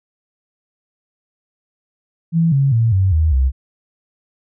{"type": "tone with pitch steps", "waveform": "sine", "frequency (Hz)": [165.6, 137.65, 114.42, 95.11, 79.06, 65.72], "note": ["E3", "C#3", "A#2", "F#2", "D#2", "C2"], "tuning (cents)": [8, -12, -32, 48, 28, 8], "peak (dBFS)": -11, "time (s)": [2.32, 3.52], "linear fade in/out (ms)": 50, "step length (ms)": 200, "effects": []}